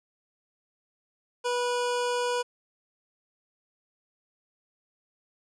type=tone; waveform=25% pulse; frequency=488.6 Hz; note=B4; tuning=19 cents flat; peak=-22 dBFS; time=1.44-2.43 s; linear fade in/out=20 ms; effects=resampled to 22050 Hz + 10-bit